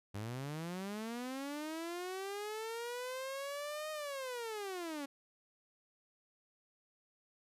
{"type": "linear two-way sweep", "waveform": "sawtooth", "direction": "up then down", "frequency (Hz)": [97, 622.3, 272.8], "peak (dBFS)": -36, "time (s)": [0.14, 5.06], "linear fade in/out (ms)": 10, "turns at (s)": 3.91, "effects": ["resampled to 32000 Hz"]}